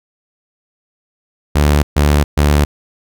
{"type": "tone bursts", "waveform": "sawtooth", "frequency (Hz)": 73.42, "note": "D2", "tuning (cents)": 0, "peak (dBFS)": -5, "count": 3, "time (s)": [1.55, 2.65], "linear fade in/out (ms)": 10, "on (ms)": 280, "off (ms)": 130, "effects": []}